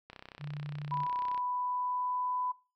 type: click train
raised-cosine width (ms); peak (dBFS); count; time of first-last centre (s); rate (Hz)
0.3; -30; 42; 0.1-1.377; 32.1
type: tone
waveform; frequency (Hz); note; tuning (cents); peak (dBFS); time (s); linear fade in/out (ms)
sine; 146.83; D3; 0; -36; 0.39-1.07; 50
type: tone with pitch glide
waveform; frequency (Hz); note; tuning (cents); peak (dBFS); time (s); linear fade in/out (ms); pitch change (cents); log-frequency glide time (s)
sine; 987.8 to 998.7; B5 to B5; 0 to +19; -31; 0.91-2.52; 10; +19; 1.06-2.41
effects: noise-tail reverb RT60 0.3 s tail -19 dB re dry